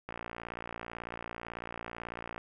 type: click train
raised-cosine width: 0.5 ms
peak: -24 dBFS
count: 134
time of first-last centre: 0.09-2.379 s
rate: 58.1 Hz
effects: none